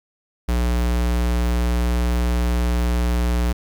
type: tone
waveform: square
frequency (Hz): 59.9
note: A#1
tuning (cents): +48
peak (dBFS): -18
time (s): 0.48-3.53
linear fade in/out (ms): 10
effects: 10-bit